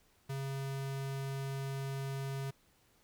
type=tone; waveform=square; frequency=136.3 Hz; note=C#3; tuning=29 cents flat; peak=-37 dBFS; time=0.29-2.51 s; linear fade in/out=10 ms; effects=pink hiss -69 dBFS RMS until 3.03 s